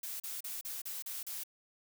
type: noise bursts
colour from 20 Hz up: blue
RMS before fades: -41 dBFS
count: 7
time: 0.03-1.436 s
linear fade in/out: 5 ms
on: 170 ms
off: 36 ms
effects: none